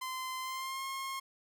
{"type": "tone with pitch glide", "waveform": "sawtooth", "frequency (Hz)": [1034, 1074.2], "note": ["C6", "C6"], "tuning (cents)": [-21, 45], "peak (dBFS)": -33, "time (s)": [0.01, 1.2], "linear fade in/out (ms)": 10, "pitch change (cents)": 66, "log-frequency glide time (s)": [0.41, 0.85], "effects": []}